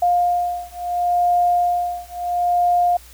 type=beating tone pair; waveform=sine; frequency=706 / 706.73 Hz; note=F5 / F5; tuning=+19 / +20 cents; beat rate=0.73 Hz; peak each=-19 dBFS; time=0.02-2.97 s; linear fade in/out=5 ms; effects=added 60 Hz sine -44 dBFS peak until 3.13 s + white hiss -46 dBFS RMS until 3.13 s